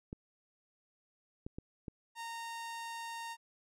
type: clicks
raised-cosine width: 3 ms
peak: -29 dBFS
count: 4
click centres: 0.129 / 1.465 / 1.585 / 1.882 s
type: tone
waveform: sawtooth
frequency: 923 Hz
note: A#5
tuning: 17 cents flat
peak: -37 dBFS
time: 2.15-3.37 s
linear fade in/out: 50 ms
effects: low-pass 11000 Hz 12 dB/octave